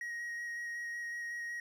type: tone with vibrato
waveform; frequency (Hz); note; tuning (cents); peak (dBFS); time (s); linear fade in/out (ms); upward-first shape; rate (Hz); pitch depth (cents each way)
triangle; 1888; A#6; +22; -36; 0.01-1.6; 2; square; 5.4; 9
effects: none